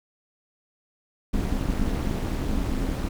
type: noise with amplitude modulation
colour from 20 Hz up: brown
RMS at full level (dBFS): -22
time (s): 1.33-3.09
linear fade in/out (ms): 10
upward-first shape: sine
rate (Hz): 232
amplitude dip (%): 85
effects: none